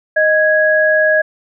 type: tone pair together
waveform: sine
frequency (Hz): 622 / 1660.5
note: D#5 / G#6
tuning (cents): -1 / -1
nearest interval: octave + perfect fourth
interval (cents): 1700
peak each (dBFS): -12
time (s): 0.16-1.22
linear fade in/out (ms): 10
effects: none

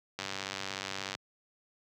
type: click train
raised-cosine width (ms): 0.2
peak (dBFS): -18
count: 94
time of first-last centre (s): 0.19-1.151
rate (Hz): 96.8
effects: high-pass 100 Hz 12 dB/octave

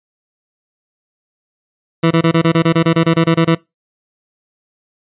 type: tone bursts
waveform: 20% pulse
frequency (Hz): 164.81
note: E3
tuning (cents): 0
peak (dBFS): -4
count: 15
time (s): 2.03-3.552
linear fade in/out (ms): 10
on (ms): 80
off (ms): 23
effects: noise-tail reverb RT60 0.2 s tail -22 dB re dry + resampled to 8000 Hz

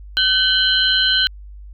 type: tone cluster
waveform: sine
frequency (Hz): 1526 / 2979 / 3162 / 4089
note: G6 / F#7 / G7 / C8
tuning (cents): -47 / +11 / +14 / -41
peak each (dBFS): -19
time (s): 0.17-1.27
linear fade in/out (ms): 0
effects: added 50 Hz sine -34 dBFS peak until 1.73 s

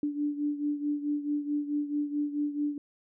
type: beating tone pair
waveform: sine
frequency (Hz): 291.9 / 296.5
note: D4 / D4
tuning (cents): -10 / +17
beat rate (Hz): 4.6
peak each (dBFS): -29 / -34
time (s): 0.03-2.78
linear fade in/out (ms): 2
effects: none

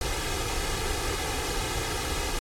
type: noise with comb filter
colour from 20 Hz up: pink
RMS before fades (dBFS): -29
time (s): 0.01-2.39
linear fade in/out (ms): 2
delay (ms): 2.4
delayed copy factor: +0.7
effects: low-pass 10000 Hz 12 dB/octave + AAC 64 kbps

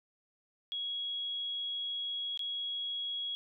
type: tone with dropouts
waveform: sine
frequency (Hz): 3322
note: G#7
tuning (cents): 0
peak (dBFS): -34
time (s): 0.72-3.35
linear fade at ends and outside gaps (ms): 0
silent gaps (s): 2.375-2.393
effects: none

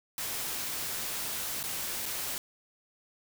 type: noise with dropouts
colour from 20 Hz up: white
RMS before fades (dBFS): -35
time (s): 0.18-2.38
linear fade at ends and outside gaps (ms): 1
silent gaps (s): 1.63-1.638 / 2.057-2.061
effects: none

